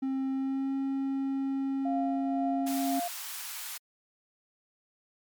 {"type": "tone with pitch glide", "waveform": "triangle", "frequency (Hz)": [266.6, 271.1], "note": ["C4", "C#4"], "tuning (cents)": [33, -38], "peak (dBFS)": -26, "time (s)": [0.02, 3], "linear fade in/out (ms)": 10, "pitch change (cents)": 29, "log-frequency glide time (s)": [0.31, 0.74]}
{"type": "tone with tremolo", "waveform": "sine", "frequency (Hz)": 698.5, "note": "F5", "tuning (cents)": 0, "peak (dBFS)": -29, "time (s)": [1.85, 3.08], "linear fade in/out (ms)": 5, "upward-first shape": "triangle", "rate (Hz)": 2, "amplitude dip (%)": 55}
{"type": "high-pass noise", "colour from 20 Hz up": "white", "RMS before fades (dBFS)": -39, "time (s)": [2.66, 3.78], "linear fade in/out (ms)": 10, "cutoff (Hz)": 800, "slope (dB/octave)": 24}
{"effects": ["MP3 96 kbps"]}